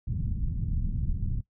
pink low-pass noise, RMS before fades -29 dBFS, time 0.07-1.41 s, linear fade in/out 10 ms, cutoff 170 Hz, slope 24 dB/octave, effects noise-tail reverb RT60 0.1 s tail -18 dB re dry

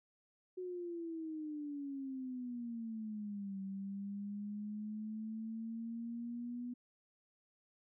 sine exponential two-way sweep, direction down then up, 369.6 to 192.9 to 245.4 Hz, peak -40 dBFS, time 0.57-6.74 s, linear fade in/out 10 ms, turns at 3.6 s, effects none

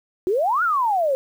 sine exponential two-way sweep, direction up then down, 348.6 to 1468 to 516 Hz, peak -17 dBFS, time 0.27-1.15 s, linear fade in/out 0 ms, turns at 0.63 s, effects 8-bit

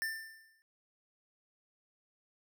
square tone with exponential decay, 1786 Hz, A6, 25 cents sharp, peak -32 dBFS, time 0.02-0.62 s, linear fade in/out 0 ms, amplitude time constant 130 ms, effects none

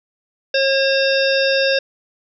harmonic tone with a mistuned harmonic, 541 Hz, C#5, 42 cents flat, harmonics 1 / 3 / 5 / 7 / 9 / 10, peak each -16 / -21 / -23 / -24 / -26 / -26 dBFS, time 0.54-1.79 s, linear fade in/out 5 ms, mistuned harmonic 7, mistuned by -49 cents, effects none

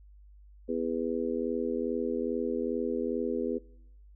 harmonic tone, 82.41 Hz, E2, in tune, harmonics 3 / 4 / 5 / 6, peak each -33 / -36 / -33 / -34 dBFS, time 0.68-3.59 s, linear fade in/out 20 ms, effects noise-tail reverb RT60 0.9 s tail -24 dB re dry + added 50 Hz sine -51 dBFS peak until 4.15 s

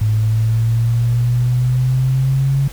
sine exponential sweep, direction up, 106.8 to 138.59 Hz, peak -12 dBFS, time 0.01-2.68 s, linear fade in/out 5 ms, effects added 50 Hz sine -31 dBFS peak until 2.72 s + pink hiss -38 dBFS RMS until 2.72 s

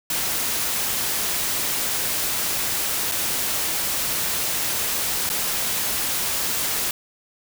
white noise with dropouts, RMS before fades -24 dBFS, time 0.1-6.91 s, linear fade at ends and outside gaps 2 ms, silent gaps 3.115-3.119 / 5.292-5.299 s, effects none

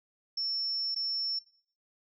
sine tone with dropouts, 5400 Hz, E8, 41 cents sharp, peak -30 dBFS, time 0.37-1.39 s, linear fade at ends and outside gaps 5 ms, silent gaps 0.947-0.96 s, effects noise-tail reverb RT60 0.6 s tail -22 dB re dry

